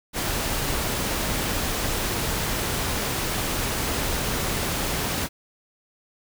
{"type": "noise", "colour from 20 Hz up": "pink", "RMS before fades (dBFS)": -26, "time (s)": [0.13, 5.29], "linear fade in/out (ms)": 50, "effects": []}